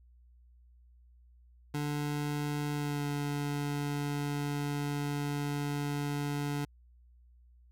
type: tone with pitch glide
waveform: 25% pulse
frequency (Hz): 146.83 to 144.56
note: D3 to D3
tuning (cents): 0 to -27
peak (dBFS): -28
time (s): 1.74-6.65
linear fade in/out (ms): 5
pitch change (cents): -27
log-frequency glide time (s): 2.72-3.05
effects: added 60 Hz sine -57 dBFS peak until 7.71 s